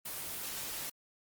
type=noise; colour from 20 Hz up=white; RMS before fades=-40 dBFS; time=0.05-0.9 s; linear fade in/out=10 ms; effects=Opus 24 kbps